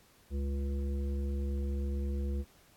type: harmonic tone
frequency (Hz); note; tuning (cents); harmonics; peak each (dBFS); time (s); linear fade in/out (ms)
69.6; C#2; +8; 1 / 3 / 5 / 7; -31 / -41 / -45 / -48; 0.3-2.45; 50
effects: pink hiss -63 dBFS RMS until 2.76 s + AAC 64 kbps